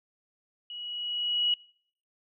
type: tone with level ramp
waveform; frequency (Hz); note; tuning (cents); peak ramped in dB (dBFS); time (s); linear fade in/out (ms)
sine; 2916; F#7; -26; -38 to -22; 0.7-1.54; 2
effects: noise-tail reverb RT60 0.6 s tail -26 dB re dry